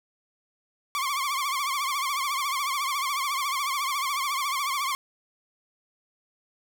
sawtooth tone with vibrato, 1108.7 Hz, C#6, in tune, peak -22 dBFS, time 0.95-4.95 s, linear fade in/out 0 ms, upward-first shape triangle, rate 14 Hz, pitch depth 130 cents each way, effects none

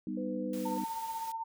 sine chord, G augmented, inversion none, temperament equal with one note detuned, 196 / 246.9 / 308.4 Hz, G3 / B3 / D#4, 0 / 0 / -15 cents, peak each -38 dBFS, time 0.07-0.84 s, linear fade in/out 2 ms
sine tone, 503 Hz, B4, 32 cents sharp, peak -38 dBFS, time 0.17-0.78 s, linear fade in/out 5 ms
white noise, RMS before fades -49 dBFS, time 0.53-1.32 s, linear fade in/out 2 ms
sine tone with tremolo, 903 Hz, A5, 45 cents sharp, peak -33 dBFS, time 0.65-1.44 s, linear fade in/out 10 ms, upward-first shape sine, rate 16 Hz, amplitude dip 45%
effects none

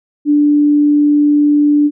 sine tone, 293.7 Hz, D4, in tune, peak -7 dBFS, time 0.25-1.91 s, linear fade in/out 50 ms, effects none

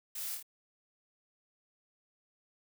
blue noise with echo, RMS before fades -41 dBFS, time 0.15-0.35 s, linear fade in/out 5 ms, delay 26 ms, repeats 3, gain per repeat -3 dB, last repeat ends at 0.428 s, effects none

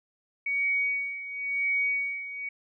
sine tone with tremolo, 2249 Hz, C#7, 24 cents sharp, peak -23 dBFS, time 0.46-2.49 s, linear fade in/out 5 ms, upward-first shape sine, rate 0.95 Hz, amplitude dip 75%, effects none

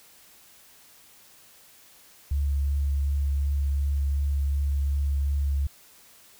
sine tone with vibrato, 70.4 Hz, C#2, 27 cents sharp, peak -22 dBFS, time 2.31-5.67 s, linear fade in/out 5 ms, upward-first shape triangle, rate 2.7 Hz, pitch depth 16 cents each way, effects white hiss -54 dBFS RMS until 6.39 s

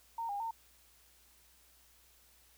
sine tone with pitch steps, 919 / 809 / 910 Hz, A#5 / G#5 / A#5, -25 / -46 / -42 cents, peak -35 dBFS, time 0.18-0.51 s, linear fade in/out 5 ms, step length 110 ms, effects added 60 Hz sine -70 dBFS peak until 2.57 s + white hiss -65 dBFS RMS until 2.57 s

